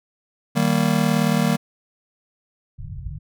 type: chord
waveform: square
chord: Eb major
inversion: none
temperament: just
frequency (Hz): 155.56 / 194.45 / 233.3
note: Eb3 / G3 / Bb3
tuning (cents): 0 / -14 / +2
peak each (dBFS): -22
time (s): 0.55-1.57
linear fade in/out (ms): 20
type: low-pass noise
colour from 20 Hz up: white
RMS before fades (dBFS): -32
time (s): 2.78-3.19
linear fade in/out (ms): 20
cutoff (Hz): 160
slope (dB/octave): 96
effects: none